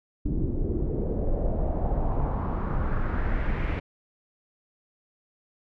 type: noise with low-pass filter sweep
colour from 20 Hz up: brown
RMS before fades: -26 dBFS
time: 0.25-3.8 s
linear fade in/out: 10 ms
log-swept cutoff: 290 to 2300 Hz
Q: 2.6
effects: none